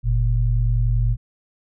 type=tone pair together; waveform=sine; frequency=46.25 / 116.54 Hz; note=F#1 / A#2; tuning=0 / 0 cents; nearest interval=octave + major third; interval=1600 cents; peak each=-18 / -19 dBFS; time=0.03-1.17 s; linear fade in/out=50 ms; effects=none